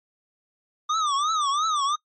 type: tone with vibrato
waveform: square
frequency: 1200 Hz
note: D6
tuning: 37 cents sharp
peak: -22 dBFS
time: 0.89-1.96 s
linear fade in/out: 10 ms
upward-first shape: triangle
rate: 2.9 Hz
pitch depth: 180 cents each way
effects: noise-tail reverb RT60 0.1 s tail -22 dB re dry + MP3 32 kbps